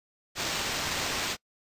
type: noise with sample-and-hold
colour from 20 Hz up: violet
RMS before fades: -31 dBFS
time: 0.35-1.37 s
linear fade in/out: 50 ms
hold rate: 11025 Hz
effects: noise-tail reverb RT60 0.1 s tail -25 dB re dry + resampled to 32000 Hz